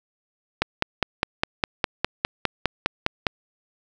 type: click train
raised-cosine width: 0.3 ms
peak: -3 dBFS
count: 14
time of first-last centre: 0.62-3.268 s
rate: 4.91 Hz
effects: none